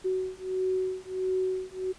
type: beating tone pair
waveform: sine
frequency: 372.8 / 374.3 Hz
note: F#4 / F#4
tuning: +13 / +20 cents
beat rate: 1.5 Hz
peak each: -30 dBFS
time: 0.04-1.93 s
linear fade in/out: 20 ms
effects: pink hiss -53 dBFS RMS until 1.98 s + resampled to 22050 Hz